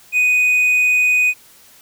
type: tone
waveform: triangle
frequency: 2489 Hz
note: D#7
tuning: in tune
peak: -10 dBFS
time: 0.12-1.34 s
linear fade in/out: 50 ms
effects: white hiss -47 dBFS RMS until 1.81 s

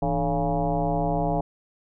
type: tone with frequency modulation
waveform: sine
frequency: 430 Hz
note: A4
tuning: 40 cents flat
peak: -21 dBFS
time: 0.02-1.41 s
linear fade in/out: 5 ms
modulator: 133 Hz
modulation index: 3
effects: none

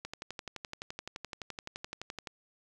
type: click train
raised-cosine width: 0.2 ms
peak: -22 dBFS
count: 27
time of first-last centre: 0.05-2.272 s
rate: 11.7 Hz
effects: none

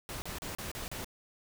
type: noise bursts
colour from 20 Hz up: pink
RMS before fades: -40 dBFS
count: 6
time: 0.09-1.045 s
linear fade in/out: 0 ms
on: 130 ms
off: 35 ms
effects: none

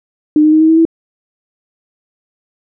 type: tone with pitch steps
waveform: sine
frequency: 303.2 / 308 / 312.8 / 317.7 / 322.7 / 327.8 Hz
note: D#4 / D#4 / D#4 / D#4 / E4 / E4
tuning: -45 / -17 / +9 / +36 / -37 / -10 cents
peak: -5 dBFS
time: 0.36-0.852 s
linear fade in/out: 2 ms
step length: 82 ms
effects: none

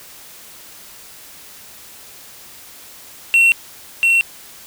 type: tone with echo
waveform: triangle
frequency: 2720 Hz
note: F7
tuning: 46 cents flat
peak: -7 dBFS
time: 3.34-3.52 s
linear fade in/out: 0 ms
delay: 690 ms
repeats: 1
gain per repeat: -2 dB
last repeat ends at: 4.21 s
effects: white hiss -40 dBFS RMS until 4.66 s

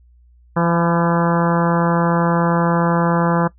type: harmonic tone with a mistuned harmonic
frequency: 170 Hz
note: F3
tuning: 46 cents flat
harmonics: 1 / 2 / 3 / 4 / 5 / 6 / 7 / 8 / 9 / 10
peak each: -16 / -24 / -22 / -27 / -25 / -24 / -26 / -28 / -30 / -32 dBFS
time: 0.56-3.48 s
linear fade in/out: 10 ms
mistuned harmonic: 6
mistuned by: -22 cents
effects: noise-tail reverb RT60 0.1 s tail -20 dB re dry + added 60 Hz sine -47 dBFS peak until 3.58 s

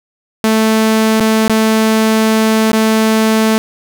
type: tone with dropouts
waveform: sawtooth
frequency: 220 Hz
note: A3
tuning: in tune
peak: -5 dBFS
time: 0.44-3.58 s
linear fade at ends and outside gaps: 0 ms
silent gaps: 1.198-1.206 / 1.479-1.497 / 2.718-2.73 s
effects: none

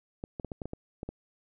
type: clicks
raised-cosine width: 2 ms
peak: -23 dBFS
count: 9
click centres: 0.239 / 0.398 / 0.447 / 0.518 / 0.618 / 0.656 / 0.734 / 1.031 / 1.09 s
effects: none

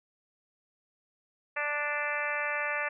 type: harmonic tone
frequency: 293.7 Hz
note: D4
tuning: in tune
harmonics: 2 / 3 / 4 / 5 / 6 / 7 / 8 / 9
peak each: -37 / -40 / -38 / -38 / -34 / -37 / -38 / -40 dBFS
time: 1.56-2.89 s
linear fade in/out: 10 ms
effects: none

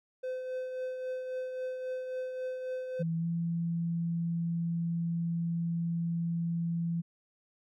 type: tone with tremolo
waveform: triangle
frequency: 512 Hz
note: C5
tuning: 38 cents flat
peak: -30 dBFS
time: 0.23-3.03 s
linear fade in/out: 10 ms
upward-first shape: triangle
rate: 3.7 Hz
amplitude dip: 45%
type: tone with pitch glide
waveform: sine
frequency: 164.81 to 168.47 Hz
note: E3 to E3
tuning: 0 to +38 cents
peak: -29 dBFS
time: 2.99-7.02 s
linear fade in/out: 20 ms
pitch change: +38 cents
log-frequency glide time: 3.18-3.26 s
effects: none

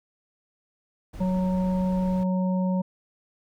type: noise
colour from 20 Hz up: brown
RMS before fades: -38 dBFS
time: 1.13-2.24 s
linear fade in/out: 10 ms
type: harmonic tone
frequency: 185 Hz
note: F#3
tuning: in tune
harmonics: 1 / 3 / 5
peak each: -22 / -32 / -36 dBFS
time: 1.2-2.82 s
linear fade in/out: 10 ms
effects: none

